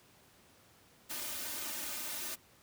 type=noise with comb filter; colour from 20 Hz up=white; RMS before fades=-40 dBFS; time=1.09-2.36 s; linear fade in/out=20 ms; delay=3.3 ms; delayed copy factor=+0.8; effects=pink hiss -63 dBFS RMS until 2.62 s + high-pass 80 Hz 12 dB/octave